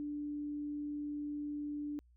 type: tone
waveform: sine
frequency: 293.6 Hz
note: D4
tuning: in tune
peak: -37 dBFS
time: 0-1.99 s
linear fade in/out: 0 ms
effects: added 60 Hz sine -62 dBFS peak until 2.16 s